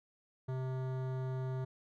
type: tone with hard clipping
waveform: sine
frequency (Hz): 130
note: C3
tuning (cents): -11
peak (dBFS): -37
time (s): 0.48-1.65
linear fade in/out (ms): 10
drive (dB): 16
effects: none